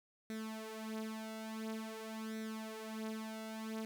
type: tone with flanger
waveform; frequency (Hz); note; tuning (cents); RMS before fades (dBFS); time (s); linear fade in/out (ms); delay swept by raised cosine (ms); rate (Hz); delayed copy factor
sawtooth; 220; A3; 0; -44; 0.3-3.85; 0; 0.51 to 6.01; 0.48; +0.75
effects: none